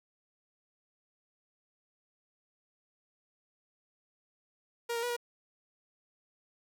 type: tone with pitch steps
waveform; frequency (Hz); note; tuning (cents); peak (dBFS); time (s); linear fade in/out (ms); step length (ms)
sawtooth; 470.9 / 465.1 / 485.6 / 478; A#4 / A#4 / B4 / A#4; +18 / -4 / -29 / +43; -28; 4.89-5.166; 10; 69
effects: none